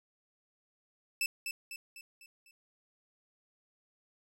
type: tone with echo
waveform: sawtooth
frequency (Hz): 2637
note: E7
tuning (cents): 0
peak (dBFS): -26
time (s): 1.21-1.26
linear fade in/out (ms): 2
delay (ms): 250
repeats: 5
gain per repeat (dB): -6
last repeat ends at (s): 2.51
effects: none